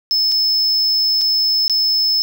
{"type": "tone with dropouts", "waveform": "triangle", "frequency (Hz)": 5230, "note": "E8", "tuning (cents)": -15, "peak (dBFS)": -12, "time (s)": [0.11, 2.22], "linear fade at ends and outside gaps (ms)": 0, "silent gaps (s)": [[0.316, 0.32], [1.212, 1.216], [1.68, 1.697]], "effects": []}